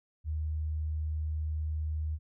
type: tone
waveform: sine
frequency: 77.4 Hz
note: D#2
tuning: 9 cents flat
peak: -30 dBFS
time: 0.24-2.19 s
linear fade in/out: 50 ms
effects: none